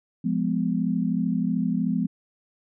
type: chord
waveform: sine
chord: F diminished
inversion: none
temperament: equal with one note detuned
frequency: 174.61 / 207.7 / 250.7 Hz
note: F3 / Ab3 / Cb4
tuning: 0 / 0 / +26 cents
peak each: -26 dBFS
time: 0.24-2.07 s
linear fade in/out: 10 ms
effects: none